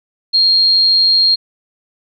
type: tone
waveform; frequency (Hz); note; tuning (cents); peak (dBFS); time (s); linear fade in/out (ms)
sine; 4231; C8; +19; -8; 0.33-1.36; 20
effects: none